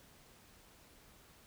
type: silence
effects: pink hiss -62 dBFS RMS until 1.46 s